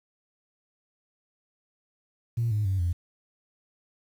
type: tone with pitch steps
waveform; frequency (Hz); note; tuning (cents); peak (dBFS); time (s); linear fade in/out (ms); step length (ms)
sine; 116.54 / 105.64 / 95.76 / 86.8; A#2 / G#2 / G2 / F2; 0 / +30 / -40 / -10; -22; 2.37-2.93; 10; 140
effects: tanh soft clip ceiling -19 dBFS + 9-bit